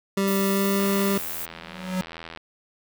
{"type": "tone with pitch glide", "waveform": "25% pulse", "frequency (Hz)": [196, 197.93], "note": ["G3", "G3"], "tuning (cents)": [0, 17], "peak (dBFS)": -17, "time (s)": [0.17, 1.18], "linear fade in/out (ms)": 5, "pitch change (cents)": 17, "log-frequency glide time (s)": [0.49, 0.69]}
{"type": "noise", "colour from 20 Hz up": "violet", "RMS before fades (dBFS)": -32, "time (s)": [0.27, 1.46], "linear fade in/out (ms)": 10}
{"type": "click train", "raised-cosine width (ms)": 0.3, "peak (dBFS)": -21, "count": 131, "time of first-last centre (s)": [0.8, 2.374], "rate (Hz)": 82.6}
{"type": "tone with exponential growth", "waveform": "square", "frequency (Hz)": 185, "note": "F#3", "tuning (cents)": 0, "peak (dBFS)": -22, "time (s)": [1.5, 2.01], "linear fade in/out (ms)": 0, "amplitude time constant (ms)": 110}
{"effects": []}